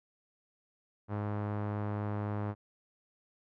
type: tone with low-pass filter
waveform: sawtooth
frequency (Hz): 103.83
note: G#2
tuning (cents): 0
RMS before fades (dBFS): -35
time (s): 1.08-2.55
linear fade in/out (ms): 50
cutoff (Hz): 1200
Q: 1.2
effects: none